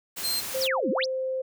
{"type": "noise", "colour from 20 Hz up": "white", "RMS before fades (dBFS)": -34, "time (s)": [0.16, 0.68], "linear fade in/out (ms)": 20}
{"type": "tone", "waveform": "sawtooth", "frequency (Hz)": 4165, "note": "C8", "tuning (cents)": -9, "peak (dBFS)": -23, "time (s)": [0.23, 0.41], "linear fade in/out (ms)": 20}
{"type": "tone with pitch glide", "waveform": "sine", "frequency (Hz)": [526, 521.8], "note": ["C5", "C5"], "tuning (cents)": [9, -5], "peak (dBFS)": -26, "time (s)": [0.54, 1.42], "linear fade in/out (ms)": 10, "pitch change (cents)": -14, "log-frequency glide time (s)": [0.74, 1.02]}
{"type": "exponential two-way sweep", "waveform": "sine", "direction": "down then up", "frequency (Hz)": [6645, 192.3, 6645], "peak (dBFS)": -25, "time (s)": [0.6, 1.06], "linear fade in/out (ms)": 20, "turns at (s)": 0.9}
{"effects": []}